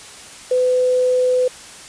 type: tone with quantisation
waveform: sine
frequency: 504 Hz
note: B4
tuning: 35 cents sharp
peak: -13 dBFS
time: 0.51-1.48 s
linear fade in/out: 5 ms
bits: 6
effects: white hiss -38 dBFS RMS until 1.88 s + resampled to 22050 Hz